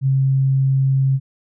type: tone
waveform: sine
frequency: 134.5 Hz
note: C3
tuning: 48 cents sharp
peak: -13 dBFS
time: 0.01-1.2 s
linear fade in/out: 50 ms
effects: none